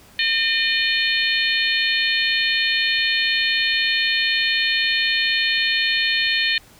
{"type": "harmonic tone", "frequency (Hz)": 607, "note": "D#5", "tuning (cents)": -43, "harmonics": [3, 4, 5, 6, 7], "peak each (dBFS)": [-22, -23, -24, -25, -25], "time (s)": [0.19, 6.58], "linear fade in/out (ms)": 2, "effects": ["pink hiss -49 dBFS RMS until 6.79 s"]}